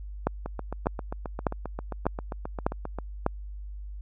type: two click trains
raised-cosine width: 1 ms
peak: -9 / -19 dBFS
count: 6 / 20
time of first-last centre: 0.27-3.264 / 0.46-2.987 s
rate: 1.67 / 7.52 Hz
effects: added 50 Hz sine -36 dBFS peak until 4.01 s